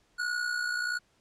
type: tone with amplitude modulation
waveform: square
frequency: 1456 Hz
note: F#6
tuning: 28 cents flat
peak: -27 dBFS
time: 0.18-0.99 s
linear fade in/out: 20 ms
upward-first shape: sine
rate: 61 Hz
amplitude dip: 60%
effects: pink hiss -68 dBFS RMS until 1.2 s + low-pass 8000 Hz 12 dB/octave